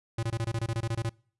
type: tone bursts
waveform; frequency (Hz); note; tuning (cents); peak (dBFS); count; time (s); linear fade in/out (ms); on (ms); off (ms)
square; 114.2; A#2; -35; -28; 13; 0.18-1.094; 5; 50; 22
effects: noise-tail reverb RT60 0.5 s tail -26 dB re dry + resampled to 24000 Hz